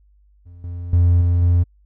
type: tone with level steps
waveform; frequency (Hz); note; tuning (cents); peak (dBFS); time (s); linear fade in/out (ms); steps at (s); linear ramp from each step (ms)
triangle; 87.31; F2; 0; -36 / -24 / -8 / -11 / -9; 0.45-1.64; 20; 0.64 / 0.93 / 1.21 / 1.42; 2
effects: tanh soft clip ceiling -5 dBFS + added 50 Hz sine -51 dBFS peak until 1.85 s